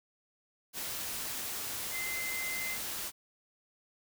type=tone in noise; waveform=sine; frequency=2068 Hz; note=C7; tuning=21 cents flat; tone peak=-36 dBFS; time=1.91-2.78 s; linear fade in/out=50 ms; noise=white; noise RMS=-38 dBFS; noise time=0.73-3.12 s; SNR=-1 dB; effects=none